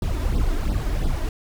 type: noise with flanger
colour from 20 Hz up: brown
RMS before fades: -22 dBFS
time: 0.02-1.29 s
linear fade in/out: 2 ms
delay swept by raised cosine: 0.21 to 3.21 ms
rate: 2.9 Hz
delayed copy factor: +0.95
effects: none